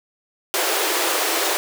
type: high-pass noise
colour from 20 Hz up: pink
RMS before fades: -21 dBFS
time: 0.54-1.57 s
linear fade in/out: 0 ms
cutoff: 320 Hz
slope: 96 dB/octave
effects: none